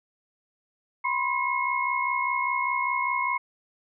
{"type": "tone cluster", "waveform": "sine", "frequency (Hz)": [989, 1054, 2168], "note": ["B5", "C6", "C#7"], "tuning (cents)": [2, 12, -39], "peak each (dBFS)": -28, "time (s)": [1.04, 3.38], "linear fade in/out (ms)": 10, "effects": []}